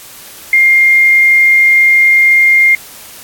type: tone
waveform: sine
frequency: 2117 Hz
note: C7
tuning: 20 cents sharp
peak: -4 dBFS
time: 0.53-2.75 s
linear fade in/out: 2 ms
effects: white hiss -33 dBFS RMS until 3.23 s + AAC 64 kbps